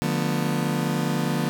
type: chord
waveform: 35% pulse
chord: B half-diminished seventh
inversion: first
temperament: just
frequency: 148.16 / 177.8 / 222.2 / 246.9 Hz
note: D3 / F3 / A3 / B3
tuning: +16 / +31 / +17 / 0 cents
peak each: -25 / -26 / -28 / -27 dBFS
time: 0.02-1.49 s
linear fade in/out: 0 ms
effects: none